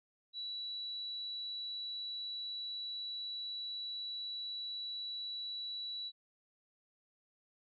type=tone; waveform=sine; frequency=3932 Hz; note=B7; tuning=8 cents flat; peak=-39 dBFS; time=0.33-6.12 s; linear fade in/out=50 ms; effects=none